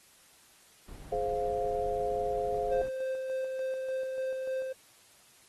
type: noise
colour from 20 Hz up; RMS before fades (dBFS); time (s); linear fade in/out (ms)
brown; -45; 0.88-2.89; 2
type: chord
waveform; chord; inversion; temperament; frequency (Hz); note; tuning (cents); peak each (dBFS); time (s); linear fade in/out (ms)
sine; F minor; first; just; 419.1 / 523.8 / 698.5; Ab4 / C5 / F5; +16 / +2 / 0; -33; 1.12-2.82; 5
type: tone with tremolo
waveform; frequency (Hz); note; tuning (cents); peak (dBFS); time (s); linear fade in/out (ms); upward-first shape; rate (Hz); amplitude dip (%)
triangle; 523.3; C5; 0; -28; 2.71-4.73; 10; square; 3.4; 30
effects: white hiss -60 dBFS RMS until 5.48 s + AAC 32 kbps